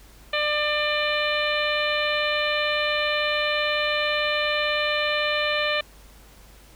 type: harmonic tone with a mistuned harmonic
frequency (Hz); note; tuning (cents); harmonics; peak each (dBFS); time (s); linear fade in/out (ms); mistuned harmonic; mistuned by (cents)
597; D5; +28; 1 / 2 / 3 / 4 / 5 / 6 / 7; -26 / -30 / -28 / -28 / -30 / -32 / -35; 0.33-5.81; 5; 7; -43
effects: added 50 Hz sine -50 dBFS peak until 6.75 s + pink hiss -52 dBFS RMS until 6.75 s